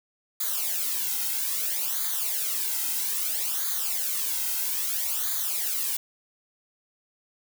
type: noise with flanger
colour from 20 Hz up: blue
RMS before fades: -28 dBFS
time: 0.4-5.97 s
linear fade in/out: 5 ms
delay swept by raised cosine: 0.36 to 1.76 ms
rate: 0.61 Hz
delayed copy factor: -0.85
effects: none